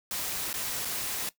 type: noise with dropouts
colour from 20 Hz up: white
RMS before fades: -33 dBFS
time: 0.11-1.29 s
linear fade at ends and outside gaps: 1 ms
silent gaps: 0.53-0.54 / 0.849-0.853 s
effects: noise-tail reverb RT60 0.1 s tail -17 dB re dry